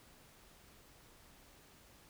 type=silence; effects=pink hiss -62 dBFS RMS until 2.09 s